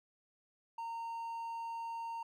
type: tone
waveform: triangle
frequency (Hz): 920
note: A#5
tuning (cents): -23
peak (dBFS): -37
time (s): 0.78-2.23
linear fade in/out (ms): 5
effects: none